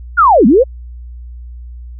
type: linear two-way sweep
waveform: sine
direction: down then up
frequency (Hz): 1480 to 191.9 to 561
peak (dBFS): -4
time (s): 0.17-0.64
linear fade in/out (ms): 20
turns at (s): 0.46
effects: added 60 Hz sine -27 dBFS peak until 1.99 s